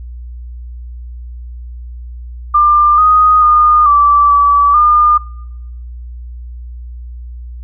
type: tone with pitch steps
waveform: sine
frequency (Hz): 1194 / 1245 / 1220 / 1162 / 1150 / 1209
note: D6 / D#6 / D#6 / D6 / D6 / D6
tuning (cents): +28 / +1 / -34 / -19 / -37 / +50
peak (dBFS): -5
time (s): 2.54-5.18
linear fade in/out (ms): 10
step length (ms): 440
effects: noise-tail reverb RT60 1.0 s tail -25 dB re dry + added 60 Hz sine -25 dBFS peak until 7.63 s